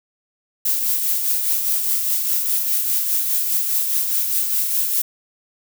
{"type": "noise with tremolo", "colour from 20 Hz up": "violet", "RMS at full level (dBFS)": -18, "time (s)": [0.65, 5.02], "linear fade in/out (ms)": 5, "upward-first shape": "triangle", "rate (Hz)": 4.9, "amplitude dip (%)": 45, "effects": []}